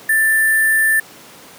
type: tone with sample-and-hold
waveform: sine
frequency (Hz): 1770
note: A6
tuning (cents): +10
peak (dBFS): -11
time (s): 0.09-1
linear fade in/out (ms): 5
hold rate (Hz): 11025
effects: pink hiss -40 dBFS RMS until 1.58 s + high-pass 200 Hz 12 dB/octave